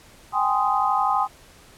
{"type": "chord", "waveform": "sine", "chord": "Ab major seventh", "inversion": "third", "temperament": "just", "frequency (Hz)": [778.7, 830.6, 1038.3, 1245.9], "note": ["G5", "Ab5", "C6", "Eb6"], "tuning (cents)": [-12, 0, -14, 2], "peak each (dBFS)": -24, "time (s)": [0.32, 1.28], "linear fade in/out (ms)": 50, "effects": ["pink hiss -50 dBFS RMS until 1.77 s", "low-pass 12000 Hz 12 dB/octave"]}